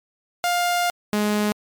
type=tone pair in turn; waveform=sawtooth; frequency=704 / 209.3 Hz; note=F5 / G#3; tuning=+14 / +14 cents; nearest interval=octave + major sixth; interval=2100 cents; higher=first; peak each=-15 dBFS; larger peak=neither; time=0.44-0.9 / 1.13-1.52 s; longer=first; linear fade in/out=0 ms; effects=MP3 96 kbps